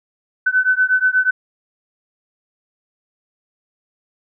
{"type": "beating tone pair", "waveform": "sine", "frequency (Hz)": [1507, 1515.3], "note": ["F#6", "F#6"], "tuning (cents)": [31, 41], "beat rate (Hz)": 8.3, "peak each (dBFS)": [-16, -16], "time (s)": [0.46, 1.31], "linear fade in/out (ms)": 10, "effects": []}